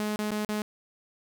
sawtooth tone with dropouts, 211.3 Hz, G#3, 30 cents sharp, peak -24 dBFS, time 0-0.62 s, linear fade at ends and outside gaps 0 ms, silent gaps 0.159-0.19 / 0.308-0.316 / 0.448-0.49 s, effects none

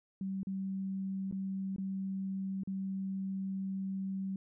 sine tone with dropouts, 192.4 Hz, G3, 32 cents flat, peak -34 dBFS, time 0.21-4.36 s, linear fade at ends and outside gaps 2 ms, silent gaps 0.432-0.47 / 1.313-1.324 / 1.762-1.782 / 2.635-2.674 s, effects none

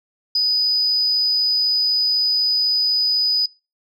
sine tone, 4978 Hz, D#8, in tune, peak -14 dBFS, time 0.35-3.46 s, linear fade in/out 5 ms, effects noise-tail reverb RT60 0.3 s tail -25 dB re dry + tanh soft clip ceiling -11 dBFS

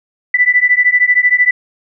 sine beating tone pair, 1975.5 / 1988.5 Hz, B6 / B6, 0 / +11 cents, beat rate 13 Hz, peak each -11 dBFS, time 0.34-1.51 s, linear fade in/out 5 ms, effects none

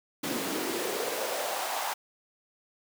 pink noise with high-pass filter sweep, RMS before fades -32 dBFS, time 0.23-1.94 s, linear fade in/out 10 ms, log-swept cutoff 240 to 880 Hz, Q 3.2, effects none

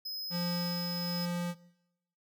square tone, 5080 Hz, D#8, 35 cents sharp, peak -36 dBFS, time 0.05-1.26 s, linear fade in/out 10 ms
square tone with tremolo, 174.61 Hz, F3, in tune, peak -32 dBFS, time 0.3-1.55 s, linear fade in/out 50 ms, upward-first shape sine, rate 1.2 Hz, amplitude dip 30%
effects noise-tail reverb RT60 0.9 s tail -21 dB re dry

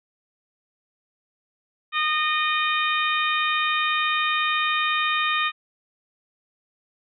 harmonic tone, 614 Hz, D#5, 23 cents flat, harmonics 2 / 3 / 4 / 5 / 6, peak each -24 / -27 / -26 / -31 / -29 dBFS, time 1.92-5.52 s, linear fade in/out 50 ms, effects none

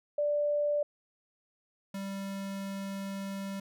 sine / square tone pair in turn, 587.3 / 195.99 Hz, D5 / G3, 0 / 0 cents, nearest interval octave + perfect fifth, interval 1900 cents, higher first, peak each -26 / -36 dBFS, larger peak first, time 0.18-0.83 / 1.94-3.6 s, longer second, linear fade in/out 5 ms, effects none

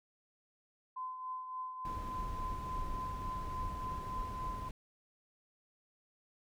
sine tone with tremolo, 1024 Hz, C6, 38 cents flat, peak -37 dBFS, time 0.96-4.69 s, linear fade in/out 10 ms, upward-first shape triangle, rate 3.5 Hz, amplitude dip 55%
brown noise, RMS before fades -42 dBFS, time 1.85-4.71 s, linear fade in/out 2 ms
effects none

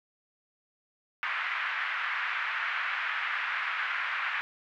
pink band-pass noise, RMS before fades -32 dBFS, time 1.23-4.41 s, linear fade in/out 0 ms, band 1300 to 2300 Hz, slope 24 dB/octave, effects none

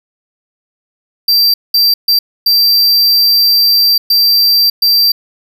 square tone bursts at uneven times, 4699 Hz, D8, in tune, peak -7 dBFS, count 6, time 1.28-1.54 / 1.74-1.94 / 2.08-2.19 / 2.46-3.98 / 4.1-4.7 / 4.82-5.12 s, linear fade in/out 5 ms, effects none

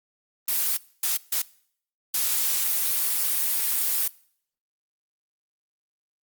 blue noise bursts at uneven times, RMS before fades -24 dBFS, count 4, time 0.48-0.77 / 1.03-1.17 / 1.32-1.42 / 2.14-4.08 s, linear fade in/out 5 ms, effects noise-tail reverb RT60 0.6 s tail -22 dB re dry + Opus 32 kbps

